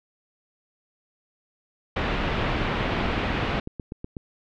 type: low-pass noise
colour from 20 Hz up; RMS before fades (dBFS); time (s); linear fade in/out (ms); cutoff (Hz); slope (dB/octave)
pink; -26; 1.96-3.6; 5; 3200; 24
type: click train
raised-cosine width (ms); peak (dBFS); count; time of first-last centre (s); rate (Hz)
3; -20; 12; 2.81-4.168; 8.1
effects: none